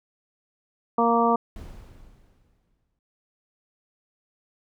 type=harmonic tone; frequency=233.1 Hz; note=A#3; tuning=in tune; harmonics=1 / 2 / 3 / 4 / 5; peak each=-24 / -24 / -24 / -24 / -24 dBFS; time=0.98-1.36 s; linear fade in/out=5 ms
type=noise with exponential decay; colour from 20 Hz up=brown; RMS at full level=-37 dBFS; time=1.56-2.99 s; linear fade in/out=1 ms; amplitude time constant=310 ms
effects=none